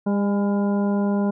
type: harmonic tone with a mistuned harmonic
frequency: 201.6 Hz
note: G3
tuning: 49 cents sharp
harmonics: 1 / 2 / 3 / 4 / 5 / 7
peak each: -19 / -28 / -30 / -34 / -36 / -41 dBFS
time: 0.06-1.31 s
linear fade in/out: 10 ms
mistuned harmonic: 4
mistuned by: +32 cents
effects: none